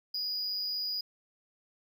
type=tone with amplitude modulation; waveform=triangle; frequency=4922 Hz; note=D#8; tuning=20 cents flat; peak=-28 dBFS; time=0.14-1.01 s; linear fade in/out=5 ms; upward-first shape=sine; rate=198 Hz; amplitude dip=50%; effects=none